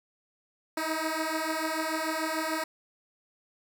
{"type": "beating tone pair", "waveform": "10% pulse", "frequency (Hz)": [314, 320.8], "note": ["D#4", "E4"], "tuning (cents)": [16, -47], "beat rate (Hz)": 6.8, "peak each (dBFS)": [-24, -23], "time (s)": [0.77, 2.64], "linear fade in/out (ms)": 5, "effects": []}